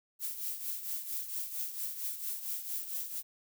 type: noise with tremolo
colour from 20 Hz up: violet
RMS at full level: -35 dBFS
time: 0.19-3.23 s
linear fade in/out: 50 ms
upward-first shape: triangle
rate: 4.4 Hz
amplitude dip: 70%
effects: none